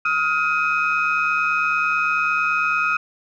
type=tone cluster; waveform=sine; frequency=1268 / 1417 / 2514 Hz; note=D#6 / F6 / D#7; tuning=+32 / +25 / +17 cents; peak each=-21 dBFS; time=0.05-2.97 s; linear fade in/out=5 ms; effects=tanh soft clip ceiling -11 dBFS